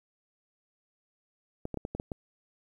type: clicks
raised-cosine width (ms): 2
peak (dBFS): -21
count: 7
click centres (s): 1.654 / 1.743 / 1.773 / 1.851 / 1.95 / 1.999 / 2.118
effects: 10-bit